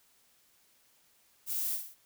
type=noise with echo; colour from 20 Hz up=violet; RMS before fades=-34 dBFS; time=1.46-1.79 s; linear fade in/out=50 ms; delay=56 ms; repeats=3; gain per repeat=-6 dB; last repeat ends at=1.958 s; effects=white hiss -67 dBFS RMS until 2.05 s